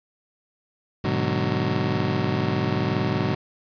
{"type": "chord", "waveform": "25% pulse", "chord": "G# half-diminished seventh", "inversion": "none", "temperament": "just", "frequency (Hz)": [103.83, 124.59, 149.51, 186.89], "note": ["G#2", "B2", "D3", "F#3"], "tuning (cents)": [0, 16, 31, 18], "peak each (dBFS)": -24, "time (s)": [1.04, 3.35], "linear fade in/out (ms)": 5, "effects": ["resampled to 11025 Hz", "8-bit"]}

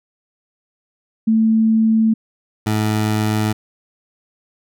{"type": "tone pair in turn", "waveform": ["sine", "20% pulse"], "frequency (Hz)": [221.9, 107.6], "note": ["A3", "A2"], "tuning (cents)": [15, -38], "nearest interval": "octave + minor second", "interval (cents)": 1253, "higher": "first", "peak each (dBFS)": -11, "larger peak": "neither", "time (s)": [[1.27, 2.14], [2.66, 3.53]], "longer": "neither", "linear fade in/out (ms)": 10, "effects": []}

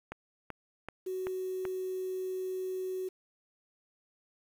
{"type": "click train", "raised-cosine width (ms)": 0.5, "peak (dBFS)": -24, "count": 5, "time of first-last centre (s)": [0.12, 1.653], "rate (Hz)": 2.61}
{"type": "tone", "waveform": "sine", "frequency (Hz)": 373, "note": "F#4", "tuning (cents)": 14, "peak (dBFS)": -33, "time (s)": [1.06, 3.09], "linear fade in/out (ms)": 10}
{"effects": ["9-bit"]}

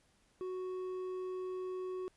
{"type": "tone with hard clipping", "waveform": "sine", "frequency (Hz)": 370, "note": "F#4", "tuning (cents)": 0, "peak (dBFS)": -39, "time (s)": [0.41, 2.08], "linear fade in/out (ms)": 0, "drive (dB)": 5, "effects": ["pink hiss -71 dBFS RMS until 2.16 s", "resampled to 24000 Hz"]}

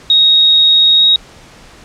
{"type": "tone with pitch glide", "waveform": "sine", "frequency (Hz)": [3759, 3781], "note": ["A#7", "A#7"], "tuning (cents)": [14, 24], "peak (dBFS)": -5, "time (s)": [0.1, 1.16], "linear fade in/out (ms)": 2, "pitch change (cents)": 10, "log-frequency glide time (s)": [0.97, 1.04], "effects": ["pink hiss -39 dBFS RMS until 1.84 s", "low-pass 7000 Hz 12 dB/octave"]}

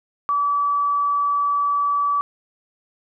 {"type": "tone", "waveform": "sine", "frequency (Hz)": 1150, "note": "D6", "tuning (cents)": -37, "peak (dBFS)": -17, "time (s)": [0.29, 2.21], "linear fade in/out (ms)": 0, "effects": []}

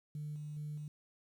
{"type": "tone with tremolo", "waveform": "sine", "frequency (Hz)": 150, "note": "D3", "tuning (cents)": 37, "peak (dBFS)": -38, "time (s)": [0.15, 0.88], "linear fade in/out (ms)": 2, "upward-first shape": "square", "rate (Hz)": 2.4, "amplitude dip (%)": 25, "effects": ["tanh soft clip ceiling -35 dBFS", "11-bit"]}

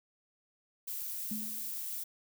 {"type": "noise", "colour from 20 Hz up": "violet", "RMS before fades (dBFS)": -39, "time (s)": [0.87, 2.04], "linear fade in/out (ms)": 10}
{"type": "tone with exponential decay", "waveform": "sine", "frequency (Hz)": 214.5, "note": "A3", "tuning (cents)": -44, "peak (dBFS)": -34, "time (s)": [1.31, 1.77], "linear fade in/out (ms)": 5, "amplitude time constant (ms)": 100}
{"effects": []}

